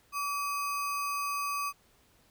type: tone with sample-and-hold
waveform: sine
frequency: 1150 Hz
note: D6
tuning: 37 cents flat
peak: -30 dBFS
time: 0.12-1.73 s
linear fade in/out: 50 ms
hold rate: 3675 Hz
effects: pink hiss -65 dBFS RMS until 2.3 s